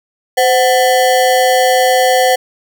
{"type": "ring-modulated tone", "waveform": "square", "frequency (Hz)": 629, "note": "D#5", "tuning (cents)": 19, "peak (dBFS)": -6, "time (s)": [0.37, 2.36], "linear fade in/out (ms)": 10, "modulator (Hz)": 115, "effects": []}